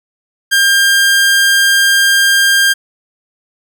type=tone; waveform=sawtooth; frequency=1600 Hz; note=G6; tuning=35 cents sharp; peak=-4 dBFS; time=0.51-2.74 s; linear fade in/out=20 ms; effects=none